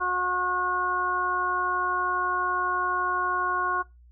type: harmonic tone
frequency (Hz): 362.4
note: F#4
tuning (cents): -36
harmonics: 1 / 2 / 3 / 4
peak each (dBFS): -35 / -34 / -26 / -29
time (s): 0-3.83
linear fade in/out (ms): 20
effects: noise-tail reverb RT60 0.2 s tail -20 dB re dry + added 60 Hz sine -50 dBFS peak until 4.11 s